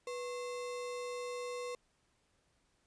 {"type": "tone with sample-and-hold", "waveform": "sine", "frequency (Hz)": 491.8, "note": "B4", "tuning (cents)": -7, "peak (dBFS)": -38, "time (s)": [0.07, 1.75], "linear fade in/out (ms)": 2, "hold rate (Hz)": 1575, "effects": ["pink hiss -75 dBFS RMS until 2.86 s", "resampled to 22050 Hz"]}